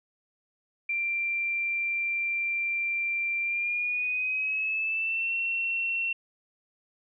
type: tone with pitch glide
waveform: sine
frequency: 2364 to 2716 Hz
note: D7 to F7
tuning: +11 to -49 cents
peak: -26 dBFS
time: 0.89-6.13 s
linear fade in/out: 5 ms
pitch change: +240 cents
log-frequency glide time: 3.41-5.34 s
effects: none